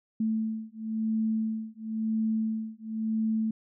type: beating tone pair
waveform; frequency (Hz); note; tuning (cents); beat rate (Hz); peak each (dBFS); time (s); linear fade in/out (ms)
sine; 220 / 220.97; A3 / A3; 0 / +8; 0.97; -30; 0.2-3.51; 5
effects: none